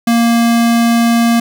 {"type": "tone", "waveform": "square", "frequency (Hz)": 233.1, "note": "A#3", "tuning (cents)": 0, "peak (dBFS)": -9, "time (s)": [0.07, 1.4], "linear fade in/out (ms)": 5, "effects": []}